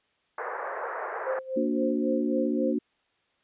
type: band-pass noise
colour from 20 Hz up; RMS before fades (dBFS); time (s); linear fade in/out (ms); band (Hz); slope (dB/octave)
pink; -34; 0.38-1.39; 2; 430 to 1800; 48
type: tone with tremolo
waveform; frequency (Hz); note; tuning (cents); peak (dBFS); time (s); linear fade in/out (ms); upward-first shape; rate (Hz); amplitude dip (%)
sine; 523.3; C5; 0; -26; 1.24-2.75; 50; sine; 3.7; 85
type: chord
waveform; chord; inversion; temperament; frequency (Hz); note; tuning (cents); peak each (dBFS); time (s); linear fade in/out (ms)
sine; Bb augmented; none; just; 233.1 / 291.4 / 364.2; Bb3 / D4 / F#4; 0 / -13 / -27; -28 / -28 / -31; 1.56-2.79; 10
effects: white hiss -70 dBFS RMS until 3.43 s + resampled to 8000 Hz